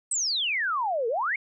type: exponential two-way sweep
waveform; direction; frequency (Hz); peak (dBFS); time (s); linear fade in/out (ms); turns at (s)
sine; down then up; 8372 to 438.1 to 2277; -24; 0.11-1.36; 5; 1.08
effects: none